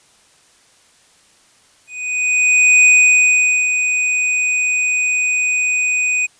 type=tone with ADSR envelope; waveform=square; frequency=2489 Hz; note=D#7; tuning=in tune; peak=-7 dBFS; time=1.87-6.27 s; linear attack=980 ms; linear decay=830 ms; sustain=-8 dB; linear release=20 ms; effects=white hiss -52 dBFS RMS until 6.39 s + resampled to 22050 Hz